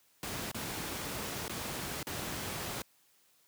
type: noise with dropouts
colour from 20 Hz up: pink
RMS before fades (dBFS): -38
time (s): 0.23-2.82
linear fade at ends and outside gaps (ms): 1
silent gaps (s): 0.515-0.545 / 1.481-1.495 / 2.029-2.069
effects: white hiss -68 dBFS RMS until 3.47 s + high-pass 80 Hz 12 dB/octave